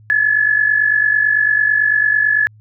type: tone with amplitude modulation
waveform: sine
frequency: 1711 Hz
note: A6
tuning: 49 cents flat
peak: -8 dBFS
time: 0.1-2.47 s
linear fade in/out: 0 ms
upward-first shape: sine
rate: 49 Hz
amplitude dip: 70%
effects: added 107 Hz sine -42 dBFS peak until 2.6 s